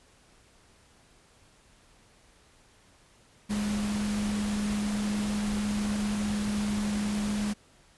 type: tone in noise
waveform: sine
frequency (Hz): 207.7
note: G#3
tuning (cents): 0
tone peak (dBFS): -27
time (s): 3.49-7.54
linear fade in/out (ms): 20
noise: pink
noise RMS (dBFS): -37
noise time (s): 3.49-7.54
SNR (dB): +7
effects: pink hiss -60 dBFS RMS until 7.97 s + resampled to 24000 Hz